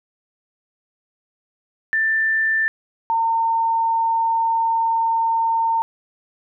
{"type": "tone pair in turn", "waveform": "sine", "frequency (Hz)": [1776, 909.8], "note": ["A6", "A#5"], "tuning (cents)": [16, -42], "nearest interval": "octave", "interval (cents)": 1158, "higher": "first", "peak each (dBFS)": -16, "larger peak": "neither", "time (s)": [[1.93, 2.68], [3.1, 5.82]], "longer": "second", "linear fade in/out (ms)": 0, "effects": []}